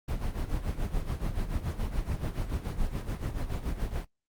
brown noise with tremolo, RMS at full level -29 dBFS, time 0.08-4.05 s, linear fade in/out 5 ms, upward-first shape sine, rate 7 Hz, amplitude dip 70%, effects noise-tail reverb RT60 0.1 s tail -19 dB re dry + Opus 24 kbps

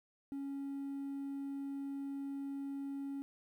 triangle tone, 277.2 Hz, C#4, in tune, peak -36 dBFS, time 0.32-3.22 s, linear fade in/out 0 ms, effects tanh soft clip ceiling -33 dBFS + 12-bit

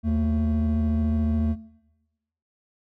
triangle tone pair together, 79.2 / 223.7 Hz, D#2 / A3, +31 / +29 cents, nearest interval octave + tritone, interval 1798 cents, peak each -20 dBFS, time 0.03-1.56 s, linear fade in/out 50 ms, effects noise-tail reverb RT60 1.0 s tail -20 dB re dry + tanh soft clip ceiling -15 dBFS

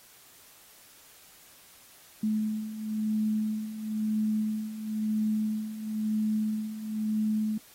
sine beating tone pair, 214.8 / 215.79 Hz, A3 / A3, -41 / -33 cents, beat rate 0.99 Hz, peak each -33 / -28 dBFS, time 2.23-7.58 s, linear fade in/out 5 ms, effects white hiss -55 dBFS RMS until 7.74 s + AAC 48 kbps

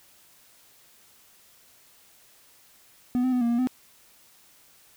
triangle tone with pitch steps, 247.7 / 256.5 / 249.2 / 235 / 236.9 / 254.2 Hz, B3 / C4 / B3 / A#3 / A#3 / C4, +5 / -34 / +16 / +14 / +28 / -50 cents, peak -19 dBFS, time 3.15-3.672 s, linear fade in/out 0 ms, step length 87 ms, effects white hiss -57 dBFS RMS until 4.96 s

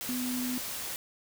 sine tone in noise, 250.3 Hz, B3, 23 cents sharp, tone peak -31 dBFS, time 0.09-0.58 s, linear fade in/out 0 ms, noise white, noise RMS -37 dBFS, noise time 0.01-0.96 s, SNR +3 dB, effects none

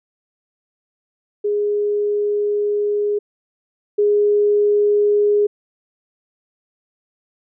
sine tone pair in turn, 413.7 / 413.7 Hz, G#4 / G#4, -7 / -7 cents, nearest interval unison, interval 0 cents, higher neither, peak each -16 / -12 dBFS, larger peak second, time 1.44-3.19 / 3.98-5.47 s, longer first, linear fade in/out 10 ms, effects none

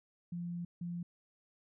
sine tone bursts at uneven times, 173.3 Hz, F3, 13 cents flat, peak -37 dBFS, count 2, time 0.32-0.65 / 0.81-1.03 s, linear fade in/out 5 ms, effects none

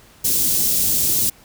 white band-stop noise, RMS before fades -18 dBFS, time 0.24-1.3 s, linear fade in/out 10 ms, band 320 to 5500 Hz, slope 12 dB/octave, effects pink hiss -49 dBFS RMS until 1.44 s

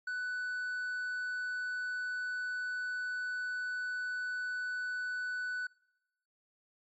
triangle tone, 1491 Hz, F#6, 13 cents sharp, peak -32 dBFS, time 0.07-5.67 s, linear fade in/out 5 ms, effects noise-tail reverb RT60 0.9 s tail -24 dB re dry + MP3 32 kbps

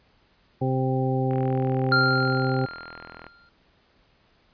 harmonic tone, 130.81 Hz, C3, in tune, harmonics 1 / 2 / 3 / 4 / 6, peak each -24 / -28 / -29 / -31 / -31 dBFS, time 0.61-2.66 s, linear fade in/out 10 ms
click train, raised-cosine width 0.5 ms, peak -25 dBFS, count 82, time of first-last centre 1.31-3.267 s, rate 41.4 Hz
square tone with exponential decay, 1394 Hz, F6, 4 cents flat, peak -17 dBFS, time 1.92-3.49 s, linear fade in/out 1 ms, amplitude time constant 340 ms
effects pink hiss -62 dBFS RMS until 4.53 s + resampled to 11025 Hz

